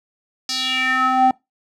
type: tone with band-pass filter sweep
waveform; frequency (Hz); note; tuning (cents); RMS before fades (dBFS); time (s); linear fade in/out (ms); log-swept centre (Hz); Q
square; 258.9; C4; -18; -18; 0.49-1.31; 2; 5200 to 660; 3.9
effects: noise-tail reverb RT60 0.2 s tail -23 dB re dry